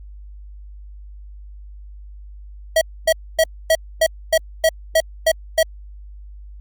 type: tone bursts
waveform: square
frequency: 644 Hz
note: E5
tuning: 41 cents flat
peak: -12 dBFS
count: 10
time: 2.76-5.63 s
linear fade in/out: 5 ms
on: 53 ms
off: 260 ms
effects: added 50 Hz sine -35 dBFS peak until 6.6 s + Opus 48 kbps